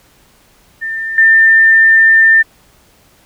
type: tone with level steps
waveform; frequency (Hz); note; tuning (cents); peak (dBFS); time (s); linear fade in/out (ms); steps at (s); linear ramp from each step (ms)
sine; 1796; A6; +35; -17 / -4; 0.81-2.43; 20; 1.18; 2
effects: pink hiss -49 dBFS RMS until 3.25 s